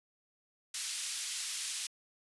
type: band-pass noise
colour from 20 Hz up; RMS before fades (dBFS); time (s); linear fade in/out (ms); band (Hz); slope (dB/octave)
white; -38; 0.74-1.87; 5; 2600 to 9700; 12
effects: resampled to 24000 Hz